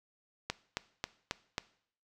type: click train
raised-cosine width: 0.2 ms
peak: -15 dBFS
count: 5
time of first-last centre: 0.5-1.581 s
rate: 3.7 Hz
effects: noise-tail reverb RT60 0.6 s tail -19 dB re dry